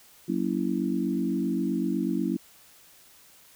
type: chord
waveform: sine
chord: F# dominant seventh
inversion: none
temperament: equal with one note detuned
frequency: 185 / 233.1 / 281.1 / 329.6 Hz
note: F#3 / A#3 / C#4 / E4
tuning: 0 / 0 / +24 / 0 cents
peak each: -30 dBFS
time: 0.28-2.37 s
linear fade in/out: 10 ms
effects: white hiss -55 dBFS RMS until 3.55 s